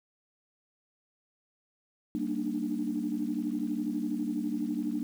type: chord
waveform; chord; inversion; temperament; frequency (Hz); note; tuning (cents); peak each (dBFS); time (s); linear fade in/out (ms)
sine; Eb major seventh; first; equal with one note detuned; 196 / 233.1 / 293.7 / 305.8; G3 / Bb3 / D4 / Eb4; 0 / 0 / 0 / -30; -37 / -33 / -33 / -36; 2.15-5.03; 0
effects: tanh soft clip ceiling -19 dBFS + 9-bit